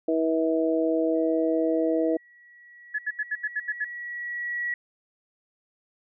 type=harmonic tone; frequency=161.4 Hz; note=E3; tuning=36 cents flat; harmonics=2 / 3 / 4; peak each=-24 / -26 / -27 dBFS; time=0.08-2.17 s; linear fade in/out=5 ms
type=tone with exponential growth; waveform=sine; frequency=1927 Hz; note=B6; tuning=43 cents flat; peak=-25 dBFS; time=1.15-4.74 s; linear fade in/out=2 ms; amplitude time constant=780 ms
type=tone bursts; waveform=sine; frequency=1709 Hz; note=G#6; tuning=49 cents sharp; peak=-24 dBFS; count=8; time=2.94-3.848 s; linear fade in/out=10 ms; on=47 ms; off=76 ms
effects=none